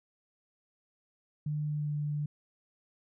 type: tone with pitch glide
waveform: sine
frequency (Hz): 150 to 147.93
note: D3 to D3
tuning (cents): +37 to +13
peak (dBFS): -30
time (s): 1.46-2.26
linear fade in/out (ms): 5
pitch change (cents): -24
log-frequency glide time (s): 1.66-1.94
effects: none